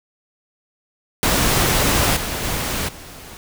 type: noise with level steps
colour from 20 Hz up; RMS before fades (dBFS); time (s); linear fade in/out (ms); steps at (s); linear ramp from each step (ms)
pink; -17 / -25 / -23 / -38; 1.23-3.37; 0; 2.16 / 2.43 / 2.88; 10
effects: none